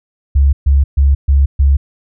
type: tone bursts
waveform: sine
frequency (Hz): 69.3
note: C#2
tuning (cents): 0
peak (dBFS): -6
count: 5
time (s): 0.35-1.77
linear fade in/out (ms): 10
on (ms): 180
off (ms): 130
effects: none